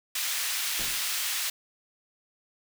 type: high-pass noise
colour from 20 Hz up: pink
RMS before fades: -30 dBFS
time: 0.15-1.5 s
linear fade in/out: 5 ms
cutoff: 2200 Hz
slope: 12 dB/octave
type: noise with exponential decay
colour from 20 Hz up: pink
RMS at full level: -36 dBFS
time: 0.79-1.18 s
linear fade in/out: 5 ms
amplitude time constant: 83 ms
effects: none